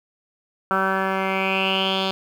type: tone with low-pass filter sweep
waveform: 10% pulse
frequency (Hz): 191.3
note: G3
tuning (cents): -42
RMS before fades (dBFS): -22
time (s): 0.71-2.11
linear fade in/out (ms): 0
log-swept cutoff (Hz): 1400 to 3800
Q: 6.9
effects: 8-bit